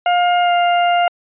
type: tone with pitch glide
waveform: 40% pulse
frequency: 708 to 701.1 Hz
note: F5 to F5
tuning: +23 to +7 cents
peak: -11 dBFS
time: 0.06-1.08 s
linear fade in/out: 2 ms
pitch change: -16 cents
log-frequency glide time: 0.42-0.52 s
effects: resampled to 8000 Hz